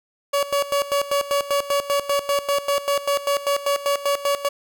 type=tone with tremolo; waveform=30% pulse; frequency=566 Hz; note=C#5; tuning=36 cents sharp; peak=-15 dBFS; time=0.33-4.49 s; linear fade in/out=10 ms; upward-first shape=square; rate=5.1 Hz; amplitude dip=80%; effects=none